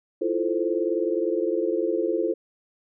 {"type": "chord", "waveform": "sine", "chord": "F major seventh", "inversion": "third", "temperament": "equal", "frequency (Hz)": [329.6, 349.2, 440, 523.3], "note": ["E4", "F4", "A4", "C5"], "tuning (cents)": [0, 0, 0, 0], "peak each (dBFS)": [-28, -26, -27, -29], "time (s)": [0.21, 2.34], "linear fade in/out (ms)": 10, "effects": []}